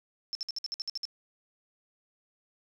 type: tone bursts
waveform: sine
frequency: 5340 Hz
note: E8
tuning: 22 cents sharp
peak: -31 dBFS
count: 10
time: 0.33-1.053 s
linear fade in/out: 0 ms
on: 21 ms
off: 57 ms
effects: none